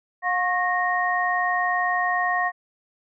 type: tone cluster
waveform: sine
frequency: 718 / 1089 / 1859 Hz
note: F5 / C#6 / A#6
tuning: +48 / -31 / -5 cents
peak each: -24 / -26 / -24 dBFS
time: 0.22-2.52 s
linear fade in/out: 50 ms
effects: none